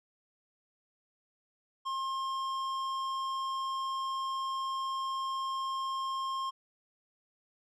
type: tone with tanh clipping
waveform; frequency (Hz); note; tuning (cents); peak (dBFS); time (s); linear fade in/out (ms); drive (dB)
triangle; 1066; C6; +32; -34; 1.85-6.51; 20; 16
effects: none